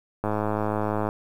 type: click train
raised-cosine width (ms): 1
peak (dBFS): -12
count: 91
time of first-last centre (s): 0.24-1.089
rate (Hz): 106
effects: 8-bit